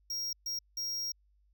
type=tone bursts at uneven times; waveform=square; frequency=5600 Hz; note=F8; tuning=4 cents sharp; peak=-34 dBFS; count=3; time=0.1-0.33 / 0.46-0.59 / 0.77-1.12 s; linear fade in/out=5 ms; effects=added 50 Hz sine -65 dBFS peak until 1.53 s